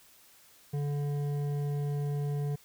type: tone with hard clipping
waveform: sine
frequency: 144.4 Hz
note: D3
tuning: 29 cents flat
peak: -31 dBFS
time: 0.73-2.56 s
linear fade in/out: 10 ms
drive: 9 dB
effects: white hiss -59 dBFS RMS until 2.64 s